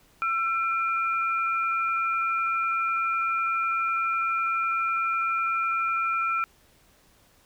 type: tone pair together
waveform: sine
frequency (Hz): 1344 / 2400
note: E6 / D7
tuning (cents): +33 / +37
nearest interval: minor seventh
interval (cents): 1004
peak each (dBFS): -24 / -30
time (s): 0.22-6.44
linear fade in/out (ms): 0
effects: pink hiss -60 dBFS RMS until 7.45 s